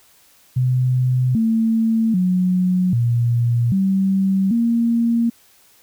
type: tone with pitch steps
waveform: sine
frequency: 127 / 224.6 / 182.6 / 118.7 / 192.7 / 232.8 Hz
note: B2 / A3 / F#3 / A#2 / G3 / A#3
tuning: +49 / +36 / -23 / +32 / -29 / -2 cents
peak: -14 dBFS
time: 0.56-5.3 s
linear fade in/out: 10 ms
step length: 790 ms
effects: white hiss -53 dBFS RMS until 5.82 s